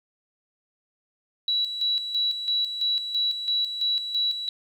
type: tone with tremolo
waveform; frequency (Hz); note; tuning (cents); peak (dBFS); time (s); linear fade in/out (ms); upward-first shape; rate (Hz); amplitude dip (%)
sine; 3920; B7; -14; -21; 1.48-4.49; 2; square; 3; 60
effects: 9-bit